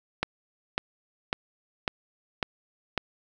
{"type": "click train", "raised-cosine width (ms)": 0.3, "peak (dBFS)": -9, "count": 6, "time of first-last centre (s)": [0.23, 2.977], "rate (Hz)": 1.82, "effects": []}